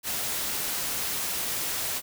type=noise; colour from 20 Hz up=white; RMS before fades=-30 dBFS; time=0.03-2.02 s; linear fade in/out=50 ms; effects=none